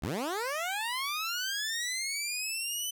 15% pulse linear sweep, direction up, 55 to 3034 Hz, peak -25 dBFS, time 0.02-2.91 s, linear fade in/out 10 ms, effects none

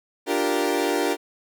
30% pulse chord, G minor seventh, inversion second, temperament equal, 293.7 / 349.2 / 392 / 466.2 Hz, D4 / F4 / G4 / Bb4, 0 / 0 / 0 / 0 cents, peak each -24 dBFS, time 0.26-1.17 s, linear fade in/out 50 ms, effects none

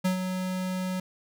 square tone with ADSR envelope, 185 Hz, F#3, in tune, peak -22 dBFS, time 0.04-1 s, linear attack 14 ms, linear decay 110 ms, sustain -7 dB, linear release 4 ms, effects none

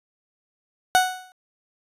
30% pulse tone with exponential decay, 740 Hz, F#5, in tune, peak -9 dBFS, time 0.95-1.32 s, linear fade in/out 0 ms, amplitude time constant 80 ms, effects resampled to 32000 Hz

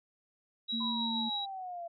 sine tone with tremolo, 3869 Hz, B7, 36 cents flat, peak -32 dBFS, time 0.68-1.46 s, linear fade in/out 20 ms, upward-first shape sine, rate 6.4 Hz, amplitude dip 25%
sine tone, 226.8 Hz, A#3, 47 cents flat, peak -34 dBFS, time 0.72-1.3 s, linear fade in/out 20 ms
sine exponential sweep, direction down, 1020 to 673 Hz, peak -38 dBFS, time 0.8-1.88 s, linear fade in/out 10 ms
effects none

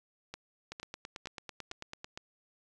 two click trains, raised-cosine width 0.2 ms, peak -24 / -24 dBFS, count 13 / 5, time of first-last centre 0.72-2.045 / 0.34-2.175 s, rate 9.06 / 2.18 Hz, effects resampled to 24000 Hz

